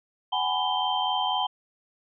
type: tone cluster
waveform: sine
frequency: 750 / 834 / 998 / 3134 Hz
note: F#5 / G#5 / B5 / G7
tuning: +23 / +7 / +18 / -1 cents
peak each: -29 dBFS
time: 0.32-1.47 s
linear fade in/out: 10 ms
effects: none